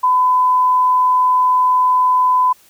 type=tone; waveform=sine; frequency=1007 Hz; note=B5; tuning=33 cents sharp; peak=-10 dBFS; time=0.03-2.53 s; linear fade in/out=10 ms; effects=white hiss -50 dBFS RMS until 2.69 s